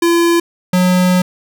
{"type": "tone pair in turn", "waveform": "square", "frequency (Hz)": [340, 181.78], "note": ["F4", "F#3"], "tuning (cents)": [-46, -30], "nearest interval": "major seventh", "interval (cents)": 1084, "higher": "first", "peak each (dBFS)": -10, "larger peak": "neither", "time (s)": [[0.02, 0.4], [0.73, 1.22]], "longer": "second", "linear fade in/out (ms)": 5, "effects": []}